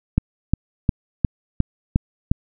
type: click train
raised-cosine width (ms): 5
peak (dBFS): -3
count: 7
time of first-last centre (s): 0.18-2.315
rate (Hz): 2.81
effects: none